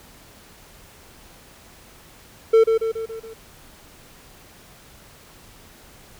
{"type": "tone with echo", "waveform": "triangle", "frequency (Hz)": 448.6, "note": "A4", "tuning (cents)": 34, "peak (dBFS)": -8, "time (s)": [2.53, 2.64], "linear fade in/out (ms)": 10, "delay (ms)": 140, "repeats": 5, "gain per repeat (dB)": -5, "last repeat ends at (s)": 3.34, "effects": ["pink hiss -48 dBFS RMS until 6.19 s"]}